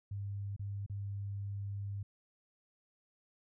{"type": "tone with dropouts", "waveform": "sine", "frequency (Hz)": 100.2, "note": "G2", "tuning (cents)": 38, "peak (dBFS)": -37, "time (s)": [0.11, 2.03], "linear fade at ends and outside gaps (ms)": 5, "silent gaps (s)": [[0.564, 0.594], [0.863, 0.897]], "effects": []}